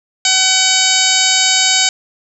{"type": "harmonic tone with a mistuned harmonic", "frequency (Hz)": 756, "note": "F#5", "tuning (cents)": 37, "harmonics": [1, 2, 3, 4, 5, 6, 7, 8, 9, 10], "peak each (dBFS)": [-23, -22, -19, -18, -18, -18, -21, -23, -18, -18], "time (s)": [0.25, 1.89], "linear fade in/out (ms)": 2, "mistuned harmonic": 7, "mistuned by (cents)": -58, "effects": []}